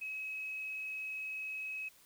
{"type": "tone with frequency modulation", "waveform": "sine", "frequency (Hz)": 2559, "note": "D#7", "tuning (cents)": 48, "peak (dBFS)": -38, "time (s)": [0.01, 1.89], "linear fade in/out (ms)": 10, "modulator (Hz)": 37.6, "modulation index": 0.43, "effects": ["white hiss -63 dBFS RMS until 2.05 s"]}